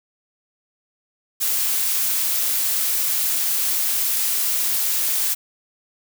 blue noise, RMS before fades -21 dBFS, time 1.4-5.35 s, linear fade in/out 20 ms, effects none

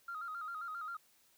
sine tone with vibrato, 1318.5 Hz, E6, in tune, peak -39 dBFS, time 0.08-0.97 s, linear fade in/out 5 ms, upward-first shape square, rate 7.5 Hz, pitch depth 85 cents each way, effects tanh soft clip ceiling -35 dBFS + white hiss -69 dBFS RMS until 1.37 s

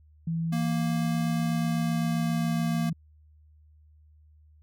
sine tone, 164.81 Hz, E3, in tune, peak -26 dBFS, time 0.27-2.93 s, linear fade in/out 5 ms
square tone with pitch glide, 233.1 to 231.5 Hz, A#3 to A#3, 0 to -12 cents, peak -29 dBFS, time 0.52-2.9 s, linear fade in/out 10 ms, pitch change -12 cents, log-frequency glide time 1.31-2.67 s
effects added 76 Hz sine -54 dBFS peak until 4.62 s

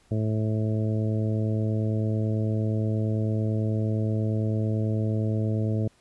harmonic tone, 108.8 Hz, A2, 19 cents flat, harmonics 1 / 2 / 3 / 4 / 5 / 6, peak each -24 / -30 / -34 / -36 / -38 / -40 dBFS, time 0.11-5.88 s, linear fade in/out 5 ms, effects pink hiss -62 dBFS RMS until 6 s + resampled to 24000 Hz

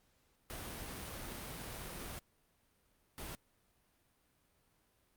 pink noise bursts at uneven times, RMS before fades -45 dBFS, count 2, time 0.5-2.19 / 3.18-3.35 s, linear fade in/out 0 ms, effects pink hiss -74 dBFS RMS until 5.16 s + Opus 48 kbps

